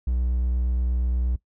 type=tone with vibrato; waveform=triangle; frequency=61.5 Hz; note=B1; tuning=7 cents flat; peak=-19 dBFS; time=0.07-1.36 s; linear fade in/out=5 ms; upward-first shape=sine; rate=8.5 Hz; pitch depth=11 cents each way; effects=noise-tail reverb RT60 0.1 s tail -19 dB re dry